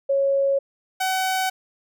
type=tone pair in turn; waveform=sine / sawtooth; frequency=551 / 754.6 Hz; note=C#5 / F#5; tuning=-11 / +34 cents; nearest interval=perfect fourth; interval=545 cents; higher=second; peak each=-17 dBFS; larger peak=neither; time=0.09-0.59 / 1-1.5 s; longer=neither; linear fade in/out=10 ms; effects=none